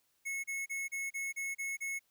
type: tone bursts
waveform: square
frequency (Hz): 2188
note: C#7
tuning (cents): -23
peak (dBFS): -36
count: 8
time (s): 0.25-1.994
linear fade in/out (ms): 20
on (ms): 190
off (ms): 32
effects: white hiss -75 dBFS RMS until 2.1 s